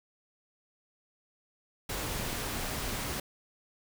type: noise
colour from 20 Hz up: pink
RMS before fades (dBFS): -35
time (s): 1.89-3.2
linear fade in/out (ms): 5
effects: none